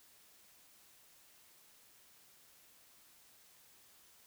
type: silence
effects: white hiss -64 dBFS RMS until 4.26 s